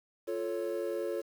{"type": "chord", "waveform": "triangle", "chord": "F augmented", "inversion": "none", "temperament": "equal", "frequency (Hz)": [349.2, 440, 554.4], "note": ["F4", "A4", "C#5"], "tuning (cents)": [0, 0, 0], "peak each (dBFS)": -34, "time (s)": [0.27, 1.22], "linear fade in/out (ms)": 20, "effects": ["tanh soft clip ceiling -21 dBFS", "9-bit"]}